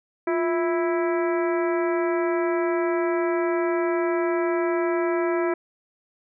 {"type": "harmonic tone with a mistuned harmonic", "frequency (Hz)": 329.6, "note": "E4", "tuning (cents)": 0, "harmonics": [1, 2, 3, 4, 5, 6, 7], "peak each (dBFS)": [-22, -28, -32, -34, -36, -38, -39], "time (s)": [0.27, 5.54], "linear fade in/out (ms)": 5, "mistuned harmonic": 1, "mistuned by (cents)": 100, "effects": []}